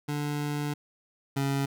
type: tone pair in turn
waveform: 25% pulse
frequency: 146.83 / 138.25 Hz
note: D3 / C#3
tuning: 0 / -4 cents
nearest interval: minor second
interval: 104 cents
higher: first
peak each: -25 / -22 dBFS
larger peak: second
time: 0.08-0.74 / 1.36-1.66 s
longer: first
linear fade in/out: 10 ms
effects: none